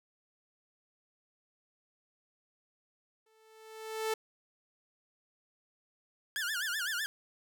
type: tone with exponential growth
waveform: sawtooth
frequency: 440 Hz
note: A4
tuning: in tune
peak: -25 dBFS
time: 3.26-4.14 s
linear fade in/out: 5 ms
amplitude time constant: 190 ms
type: tone with vibrato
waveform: sawtooth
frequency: 1581 Hz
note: G6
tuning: 14 cents sharp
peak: -29 dBFS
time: 6.36-7.06 s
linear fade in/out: 0 ms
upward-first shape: sine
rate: 7.9 Hz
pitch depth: 210 cents each way
effects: none